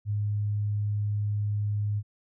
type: tone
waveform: sine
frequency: 103.83 Hz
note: G#2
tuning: in tune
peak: -25 dBFS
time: 0.05-2.03 s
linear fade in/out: 50 ms
effects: none